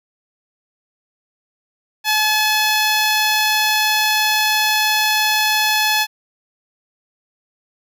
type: tone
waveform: 10% pulse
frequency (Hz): 857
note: A5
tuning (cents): -46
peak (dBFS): -6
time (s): 2.04-6.07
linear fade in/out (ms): 50
effects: none